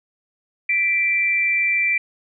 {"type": "tone pair together", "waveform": "sine", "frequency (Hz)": [1975.5, 2349], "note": ["B6", "D7"], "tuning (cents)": [0, 0], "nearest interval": "minor third", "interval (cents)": 300, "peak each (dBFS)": [-24, -17], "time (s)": [0.69, 1.98], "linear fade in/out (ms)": 5, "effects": []}